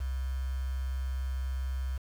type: tone with quantisation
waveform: sine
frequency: 65.41 Hz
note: C2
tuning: in tune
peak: -30 dBFS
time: 0-1.98 s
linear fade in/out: 10 ms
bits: 8
effects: none